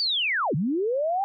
sine linear two-way sweep, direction down then up, 4699 to 130 to 810 Hz, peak -22 dBFS, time 0-1.24 s, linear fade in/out 0 ms, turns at 0.55 s, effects none

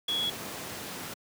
sine tone in noise, 3352 Hz, G#7, 15 cents sharp, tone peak -27 dBFS, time 0.08-0.3 s, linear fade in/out 5 ms, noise pink, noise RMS -38 dBFS, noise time 0.08-1.14 s, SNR +8 dB, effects high-pass 150 Hz 12 dB/octave

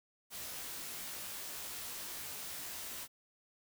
white noise with comb filter, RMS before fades -44 dBFS, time 0.3-3.08 s, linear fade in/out 50 ms, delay 18 ms, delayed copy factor -0.75, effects none

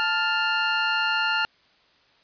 25% pulse tone pair together, 880 / 1401.4 Hz, A5 / F6, 0 / +6 cents, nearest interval minor sixth, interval 806 cents, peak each -23 / -19 dBFS, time 0-1.45 s, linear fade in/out 0 ms, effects white hiss -60 dBFS RMS until 2.23 s + resampled to 11025 Hz

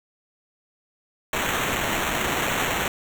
white noise with sample-and-hold, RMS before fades -25 dBFS, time 1.33-2.88 s, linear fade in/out 2 ms, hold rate 4900 Hz, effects none

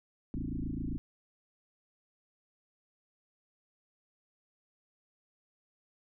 sine tone with frequency modulation, 153.6 Hz, D#3, 22 cents flat, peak -33 dBFS, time 0.34-0.98 s, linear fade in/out 0 ms, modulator 27.6 Hz, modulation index 5.3, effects none

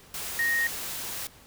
sine tone in noise, 1864.7 Hz, A#6, in tune, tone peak -23 dBFS, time 0.39-0.67 s, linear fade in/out 2 ms, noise white, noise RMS -35 dBFS, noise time 0.14-1.27 s, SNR +9 dB, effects pink hiss -53 dBFS RMS until 1.46 s

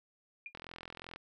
sine tone with exponential decay, 2418 Hz, D7, 50 cents sharp, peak -38 dBFS, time 0.46-0.53 s, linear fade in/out 2 ms, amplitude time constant 15 ms
click train, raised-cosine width 0.3 ms, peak -29 dBFS, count 27, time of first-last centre 0.55-1.16 s, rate 42.6 Hz
effects none

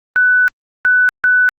sine tone bursts at uneven times, 1493 Hz, F#6, 15 cents sharp, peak -8 dBFS, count 3, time 0.16-0.48 / 0.85-1.09 / 1.24-1.49 s, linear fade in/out 0 ms, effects Opus 24 kbps

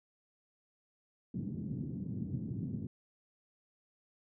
pink band-pass noise, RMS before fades -39 dBFS, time 1.34-2.87 s, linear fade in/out 5 ms, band 110 to 250 Hz, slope 24 dB/octave, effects none

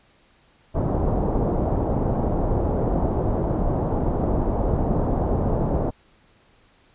pink low-pass noise, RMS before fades -22 dBFS, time 0.74-5.91 s, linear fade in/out 20 ms, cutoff 810 Hz, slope 24 dB/octave, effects pink hiss -58 dBFS RMS until 6.94 s + resampled to 8000 Hz

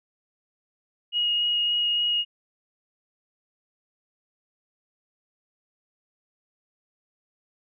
sine tone with vibrato, 2880 Hz, F#7, 47 cents flat, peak -21 dBFS, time 1.12-2.25 s, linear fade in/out 50 ms, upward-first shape sine, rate 3.5 Hz, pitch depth 8 cents each way, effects none

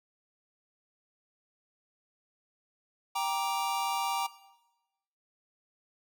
square chord, G minor, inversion none, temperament just, 784 / 940.8 / 1176 Hz, G5 / Bb5 / D6, 0 / +16 / +2 cents, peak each -34 / -33 / -37 dBFS, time 3.15-4.27 s, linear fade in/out 10 ms, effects noise-tail reverb RT60 1.0 s tail -17 dB re dry

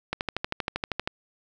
click train, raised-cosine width 0.3 ms, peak -11 dBFS, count 13, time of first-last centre 0.13-1.075 s, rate 12.7 Hz, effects none

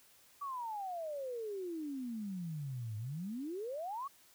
sine exponential two-way sweep, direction down then up, 1163 to 103.83 to 1163 Hz, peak -38 dBFS, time 0.41-4.08 s, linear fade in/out 10 ms, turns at 2.97 s, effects white hiss -64 dBFS RMS until 4.34 s

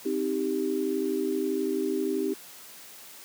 sine chord, C minor, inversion none, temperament just, 261.6 / 314 / 392.4 Hz, C4 / Eb4 / G4, 0 / +16 / +2 cents, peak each -31 / -30 / -28 dBFS, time 0.05-2.34 s, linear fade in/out 10 ms, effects white hiss -47 dBFS RMS until 3.24 s + high-pass 150 Hz 12 dB/octave

